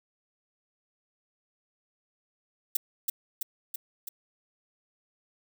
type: noise with echo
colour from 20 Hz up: violet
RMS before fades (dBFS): -25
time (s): 2.75-2.77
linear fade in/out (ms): 5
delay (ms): 330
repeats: 4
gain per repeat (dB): -3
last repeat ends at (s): 4.09
effects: none